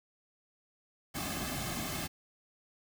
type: noise with comb filter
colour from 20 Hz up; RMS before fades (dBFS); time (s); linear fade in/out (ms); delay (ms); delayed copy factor
pink; -37; 1.14-2.08; 20; 2.1; -0.75
effects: none